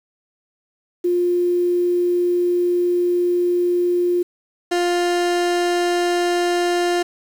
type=tone pair in turn; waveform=sine / 30% pulse; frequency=353 / 351 Hz; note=F4 / F4; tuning=+19 / +9 cents; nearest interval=unison; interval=10 cents; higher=first; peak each=-15 / -14 dBFS; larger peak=second; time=1.04-4.23 / 4.71-7.03 s; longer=first; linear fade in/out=10 ms; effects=low-pass 9000 Hz 12 dB/octave + 7-bit